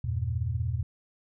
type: chord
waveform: sine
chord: E diminished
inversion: none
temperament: equal with one note detuned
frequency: 82.41 / 98 / 119.2 Hz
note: E2 / G2 / Bb2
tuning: 0 / 0 / +39 cents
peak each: -31 / -33 / -30 dBFS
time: 0.04-0.83 s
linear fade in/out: 5 ms
effects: none